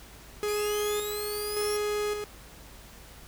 45% pulse tone with tremolo, 417.4 Hz, G#4, 9 cents sharp, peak -27 dBFS, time 0.43-2.24 s, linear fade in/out 0 ms, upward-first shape square, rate 0.88 Hz, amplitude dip 45%
10% pulse linear sweep, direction up, 2348 to 5610 Hz, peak -29 dBFS, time 0.48-1.77 s, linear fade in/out 5 ms
effects added 52 Hz sine -51 dBFS peak until 3.27 s + pink hiss -50 dBFS RMS until 3.27 s

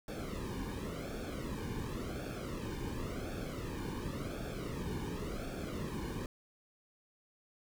brown noise with flanger, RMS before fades -40 dBFS, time 0.08-6.26 s, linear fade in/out 2 ms, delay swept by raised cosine 1 to 1.53 ms, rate 0.92 Hz, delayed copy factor -0.8, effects none

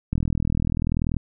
click train, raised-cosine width 5 ms, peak -11 dBFS, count 43, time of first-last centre 0.13-1.167 s, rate 40.5 Hz, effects none

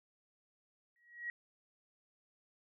sine tone with exponential growth, 1906 Hz, A#6, 38 cents sharp, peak -35 dBFS, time 0.96-1.3 s, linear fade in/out 1 ms, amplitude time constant 73 ms, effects none

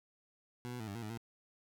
20% pulse tone with pitch steps, 122.5 / 123.4 / 109.9 / 99.7 / 117.2 / 106.6 / 115.7 Hz, B2 / B2 / A2 / G2 / A#2 / G#2 / A#2, -14 / -1 / -2 / +30 / +10 / +46 / -13 cents, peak -36 dBFS, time 0.65-1.175 s, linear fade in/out 0 ms, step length 75 ms, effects none

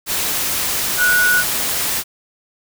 sine tone in noise, 1467 Hz, F#6, 15 cents flat, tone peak -12 dBFS, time 0.97-1.44 s, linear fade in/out 50 ms, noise white, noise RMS -20 dBFS, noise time 0.06-2.04 s, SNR +5 dB, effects none

